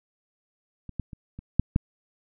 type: clicks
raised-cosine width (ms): 5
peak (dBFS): -26 / -17 / -27 / -26 / -6 / -8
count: 6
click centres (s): 0.893 / 0.997 / 1.132 / 1.39 / 1.596 / 1.761
effects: none